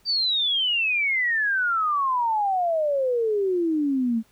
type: exponential sweep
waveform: sine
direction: down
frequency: 4700 to 218.6 Hz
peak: -20 dBFS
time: 0.05-4.23 s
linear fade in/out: 50 ms
effects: pink hiss -61 dBFS RMS until 4.31 s